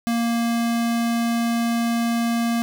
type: tone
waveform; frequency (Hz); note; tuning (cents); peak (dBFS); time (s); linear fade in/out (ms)
square; 233.1; A#3; 0; -20; 0.07-2.62; 0
effects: none